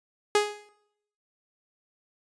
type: tone with exponential decay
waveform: sawtooth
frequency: 416.2 Hz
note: G#4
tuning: 4 cents sharp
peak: -13 dBFS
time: 0.35-0.69 s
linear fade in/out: 2 ms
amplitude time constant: 73 ms
effects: noise-tail reverb RT60 0.7 s tail -17 dB re dry + resampled to 22050 Hz